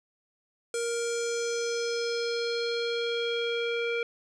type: tone with low-pass filter sweep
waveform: square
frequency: 468.6 Hz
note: A#4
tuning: 9 cents sharp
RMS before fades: -30 dBFS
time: 0.74-4.03 s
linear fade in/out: 2 ms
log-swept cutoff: 8300 to 2600 Hz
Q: 3.8
effects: none